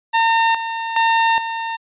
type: tone with tremolo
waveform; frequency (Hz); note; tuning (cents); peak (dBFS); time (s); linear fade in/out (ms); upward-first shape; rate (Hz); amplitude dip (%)
sawtooth; 910; A#5; -42; -9; 0.13-1.77; 20; square; 1.2; 65
effects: resampled to 8000 Hz